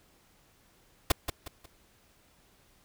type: noise with echo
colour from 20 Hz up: pink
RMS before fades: -22 dBFS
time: 1.1-1.12 s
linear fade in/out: 5 ms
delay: 180 ms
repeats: 3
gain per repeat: -9 dB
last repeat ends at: 1.66 s
effects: pink hiss -64 dBFS RMS until 2.84 s